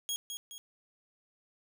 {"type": "tone with echo", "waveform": "20% pulse", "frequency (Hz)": 3300, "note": "G#7", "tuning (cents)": -12, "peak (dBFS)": -27, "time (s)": [0.09, 0.16], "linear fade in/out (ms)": 0, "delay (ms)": 210, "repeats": 2, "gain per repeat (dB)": -6, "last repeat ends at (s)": 0.58, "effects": []}